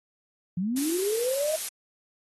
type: linear sweep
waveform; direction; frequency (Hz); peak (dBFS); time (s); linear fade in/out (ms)
sine; up; 168.5 to 642; -25; 0.57-1.56; 5
type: noise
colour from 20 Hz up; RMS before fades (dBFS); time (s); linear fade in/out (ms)
blue; -31; 0.76-1.69; 5
effects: AAC 32 kbps